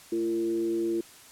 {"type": "tone with frequency modulation", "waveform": "sine", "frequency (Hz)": 340.9, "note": "F4", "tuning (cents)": -42, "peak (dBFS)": -25, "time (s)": [0.12, 1.01], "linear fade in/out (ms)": 5, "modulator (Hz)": 118, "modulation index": 0.45, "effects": ["white hiss -51 dBFS RMS until 1.31 s", "low-pass 12000 Hz 12 dB/octave"]}